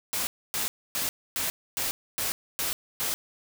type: noise bursts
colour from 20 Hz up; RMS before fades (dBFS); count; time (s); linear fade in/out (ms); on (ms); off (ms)
white; -29; 8; 0.13-3.14; 0; 140; 270
effects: none